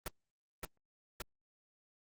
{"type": "noise with echo", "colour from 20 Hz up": "pink", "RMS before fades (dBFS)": -38, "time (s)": [0.06, 0.08], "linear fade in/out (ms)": 2, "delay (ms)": 570, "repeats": 2, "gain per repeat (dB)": -2, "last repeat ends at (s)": 1.22, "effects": ["Opus 24 kbps"]}